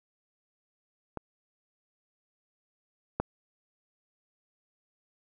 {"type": "clicks", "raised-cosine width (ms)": 1, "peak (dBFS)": [-21, -13], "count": 2, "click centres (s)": [1.173, 3.2], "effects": []}